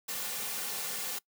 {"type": "noise with comb filter", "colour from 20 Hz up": "white", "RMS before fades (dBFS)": -36, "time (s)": [0.08, 1.19], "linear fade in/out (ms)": 10, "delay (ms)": 3.1, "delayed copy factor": -0.75, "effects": ["noise-tail reverb RT60 0.1 s tail -22 dB re dry", "high-pass 200 Hz 12 dB/octave"]}